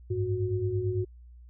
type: tone cluster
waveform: sine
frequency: 96.4 / 105.4 / 365.9 Hz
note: G2 / G#2 / F#4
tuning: -28 / +26 / -19 cents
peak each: -32 / -30 / -30 dBFS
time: 0.1-1.05 s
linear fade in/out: 10 ms
effects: added 60 Hz sine -47 dBFS peak until 1.49 s